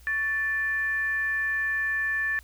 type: tone with frequency modulation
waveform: sine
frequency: 1760 Hz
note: A6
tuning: in tune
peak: -24 dBFS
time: 0.07-2.39 s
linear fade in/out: 0 ms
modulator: 640 Hz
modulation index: 0.27
effects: added 60 Hz sine -49 dBFS peak until 2.43 s + white hiss -58 dBFS RMS until 2.43 s